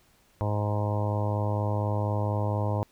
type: harmonic tone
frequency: 104.2 Hz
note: G#2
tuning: 6 cents sharp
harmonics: 1 / 2 / 3 / 4 / 5 / 6 / 7 / 8 / 9 / 10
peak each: -26 / -37 / -38 / -40 / -35 / -36 / -42 / -39 / -37 / -43 dBFS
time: 0.41-2.83 s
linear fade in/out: 0 ms
effects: pink hiss -63 dBFS RMS until 2.91 s